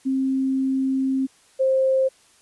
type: tone pair in turn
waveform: sine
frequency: 265.7 / 528.3 Hz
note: C4 / C5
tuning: +27 / +17 cents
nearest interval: octave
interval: 1190 cents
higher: second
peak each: -19 / -16 dBFS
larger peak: second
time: 0.05-1.27 / 1.59-2.09 s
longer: first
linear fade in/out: 20 ms
effects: white hiss -56 dBFS RMS until 2.41 s + resampled to 24000 Hz